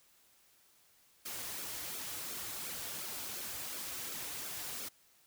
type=noise with flanger; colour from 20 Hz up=white; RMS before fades=-42 dBFS; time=1.25-4.89 s; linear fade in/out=10 ms; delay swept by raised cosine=1 to 5.2 ms; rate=2.8 Hz; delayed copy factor=-0.6; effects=white hiss -67 dBFS RMS until 5.26 s